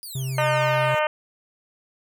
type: exponential sweep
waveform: 10% pulse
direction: down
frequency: 4978 to 455.9 Hz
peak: -28 dBFS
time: 0.03-0.99 s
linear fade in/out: 0 ms
type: tone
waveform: triangle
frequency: 132.1 Hz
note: C3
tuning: 17 cents sharp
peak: -23 dBFS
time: 0.15-0.95 s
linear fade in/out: 5 ms
type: harmonic tone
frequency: 304.9 Hz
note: D#4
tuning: 35 cents flat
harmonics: 2 / 3 / 4 / 5 / 6 / 7 / 8 / 9 / 10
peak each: -22 / -26 / -28 / -30 / -32 / -33 / -34 / -35 / -36 dBFS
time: 0.38-1.07 s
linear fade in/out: 2 ms
effects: none